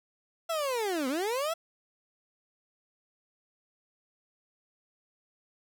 30% pulse linear two-way sweep, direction down then up, 680 to 246.9 to 680 Hz, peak -26 dBFS, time 0.49-1.54 s, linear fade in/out 10 ms, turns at 1.08 s, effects none

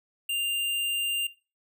square tone, 2794 Hz, F7, in tune, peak -27 dBFS, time 0.29-1.27 s, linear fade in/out 5 ms, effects noise-tail reverb RT60 0.3 s tail -17 dB re dry

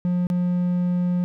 triangle tone with dropouts, 178 Hz, F3, 33 cents sharp, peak -17 dBFS, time 0.05-1.24 s, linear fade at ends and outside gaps 0 ms, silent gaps 0.269-0.301 s, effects none

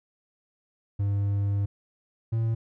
triangle tone pair in turn, 100.5 / 113.37 Hz, G2 / A#2, +44 / -48 cents, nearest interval major second, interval 208 cents, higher second, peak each -21 dBFS, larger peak neither, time 0.99-1.66 / 2.32-2.55 s, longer first, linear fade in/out 10 ms, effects none

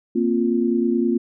sine chord, Bb suspended second, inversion none, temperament equal with one note detuned, 233.1 / 262.7 / 349.2 Hz, Bb3 / C4 / F4, 0 / +7 / 0 cents, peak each -20 / -23 / -21 dBFS, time 0.15-1.18 s, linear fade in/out 10 ms, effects none

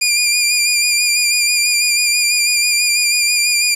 15% pulse tone with vibrato, 2409 Hz, D7, 43 cents sharp, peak -5 dBFS, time 0.01-3.75 s, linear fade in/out 10 ms, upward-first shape sine, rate 6.1 Hz, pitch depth 32 cents each way, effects low-pass 12000 Hz 12 dB/octave + 7-bit

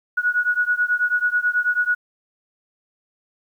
sine beating tone pair, 1457 / 1466.2 Hz, F#6 / F#6, -27 / -16 cents, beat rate 9.2 Hz, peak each -20 / -21 dBFS, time 0.17-1.95 s, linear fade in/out 10 ms, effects 9-bit

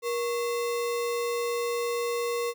sine tone with sample-and-hold, 474.3 Hz, A#4, 30 cents sharp, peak -26 dBFS, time 0.02-2.54 s, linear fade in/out 50 ms, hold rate 1575 Hz, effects none

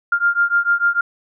sine beating tone pair, 1396.9 / 1403.6 Hz, F6 / F6, 0 / +8 cents, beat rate 6.7 Hz, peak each -17 dBFS, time 0.12-1.01 s, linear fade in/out 5 ms, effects none

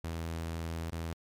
sawtooth tone with dropouts, 82.41 Hz, E2, in tune, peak -31 dBFS, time 0.04-1.13 s, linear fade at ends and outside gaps 0 ms, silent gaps 0.903-0.923 s, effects MP3 96 kbps

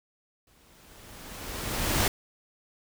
pink noise with exponential growth, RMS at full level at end -23 dBFS, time 0.47-2.08 s, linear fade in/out 2 ms, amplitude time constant 350 ms, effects none

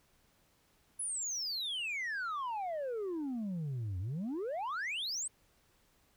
sine exponential two-way sweep, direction down then up, 10548 to 87.31 to 8710 Hz, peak -32 dBFS, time 0.99-5.28 s, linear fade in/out 10 ms, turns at 3.99 s, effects tanh soft clip ceiling -34 dBFS + pink hiss -70 dBFS RMS until 6.16 s

